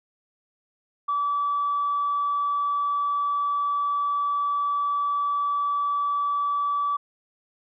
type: tone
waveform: sine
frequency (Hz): 1152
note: D6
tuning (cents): -34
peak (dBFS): -21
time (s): 1.08-6.97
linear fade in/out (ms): 10
effects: tanh soft clip ceiling -17 dBFS